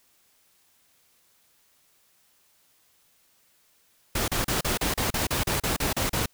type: noise bursts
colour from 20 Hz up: pink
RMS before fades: -26 dBFS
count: 13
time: 4.15-6.26 s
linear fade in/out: 5 ms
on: 130 ms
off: 35 ms
effects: white hiss -64 dBFS RMS until 6.33 s